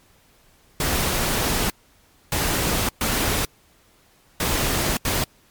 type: noise bursts at uneven times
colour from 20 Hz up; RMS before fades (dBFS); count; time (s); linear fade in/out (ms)
pink; -22; 5; 0.8-1.7 / 2.32-2.89 / 3.01-3.45 / 4.4-4.97 / 5.05-5.24; 2
effects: pink hiss -57 dBFS RMS until 5.5 s + MP3 96 kbps